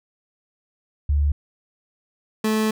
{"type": "tone pair in turn", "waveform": ["sine", "30% pulse"], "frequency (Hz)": [72.5, 217.3], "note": ["D2", "A3"], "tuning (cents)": [-22, -21], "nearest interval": "octave + perfect fifth", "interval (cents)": 1901, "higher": "second", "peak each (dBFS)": -16, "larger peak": "neither", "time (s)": [[1.09, 1.32], [2.44, 2.71]], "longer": "second", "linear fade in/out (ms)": 5, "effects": []}